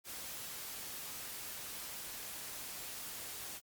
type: noise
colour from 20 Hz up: white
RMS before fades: -45 dBFS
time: 0.04-3.61 s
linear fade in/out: 50 ms
effects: Opus 48 kbps